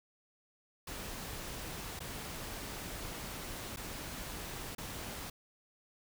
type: noise with dropouts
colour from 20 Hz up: pink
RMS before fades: -43 dBFS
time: 0.87-5.3 s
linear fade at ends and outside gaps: 5 ms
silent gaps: 1.993-2.003 / 3.762-3.77 / 4.75-4.781 s
effects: none